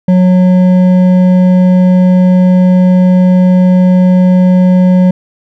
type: tone with hard clipping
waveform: triangle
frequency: 182.7 Hz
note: F#3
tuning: 22 cents flat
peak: -5 dBFS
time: 0.08-5.11 s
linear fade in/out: 5 ms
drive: 11 dB
effects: none